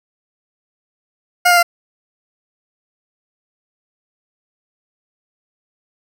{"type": "tone with pitch steps", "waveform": "20% pulse", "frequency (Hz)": [713, 702, 691.1], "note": ["F5", "F5", "F5"], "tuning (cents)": [36, 9, -18], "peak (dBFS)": -4, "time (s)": [1.45, 1.63], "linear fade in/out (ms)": 10, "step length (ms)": 60, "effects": []}